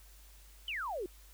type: exponential sweep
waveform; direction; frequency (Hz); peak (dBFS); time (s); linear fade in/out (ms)
sine; down; 3133 to 337; -35; 0.68-1.06; 2
effects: added 50 Hz sine -55 dBFS peak until 1.33 s + white hiss -61 dBFS RMS until 1.33 s